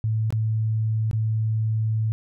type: tone with dropouts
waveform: sine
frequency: 110 Hz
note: A2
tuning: in tune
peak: -20 dBFS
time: 0.04-2.12 s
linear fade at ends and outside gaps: 0 ms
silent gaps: 0.305-0.325 / 1.112-1.131 s
effects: none